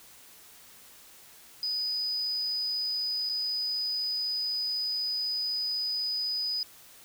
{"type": "tone with dropouts", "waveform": "sine", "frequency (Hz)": 4978, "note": "D#8", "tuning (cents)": 0, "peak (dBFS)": -28, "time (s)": [1.63, 6.63], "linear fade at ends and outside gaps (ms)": 1, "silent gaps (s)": [3.291, 3.296], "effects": ["white hiss -53 dBFS RMS until 7.04 s"]}